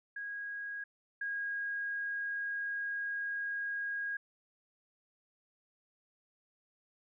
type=tone pair in turn; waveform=sine; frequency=1644 / 1636.5 Hz; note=G#6 / G#6; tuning=-18 / -26 cents; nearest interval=unison; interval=8 cents; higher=first; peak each=-38 / -34 dBFS; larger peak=second; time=0.16-0.84 / 1.21-4.17 s; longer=second; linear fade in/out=5 ms; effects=none